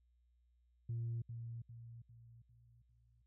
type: tone with echo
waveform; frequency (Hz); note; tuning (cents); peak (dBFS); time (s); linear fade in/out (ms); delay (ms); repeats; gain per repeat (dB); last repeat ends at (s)
sine; 116.54; A#2; 0; -36; 0.89-1.22; 5; 400; 5; -7; 3.22
effects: tanh soft clip ceiling -35 dBFS + added 60 Hz sine -70 dBFS peak until 3.26 s